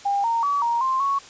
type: tone with pitch steps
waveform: sine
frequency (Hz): 802 / 923 / 1140 / 938 / 1051 / 1110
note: G5 / A#5 / C#6 / A#5 / C6 / C#6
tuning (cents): +39 / -17 / +48 / +11 / +7 / +2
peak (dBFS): -19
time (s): 0.05-1.19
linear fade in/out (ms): 10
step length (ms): 190
effects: white hiss -44 dBFS RMS until 1.29 s + resampled to 16000 Hz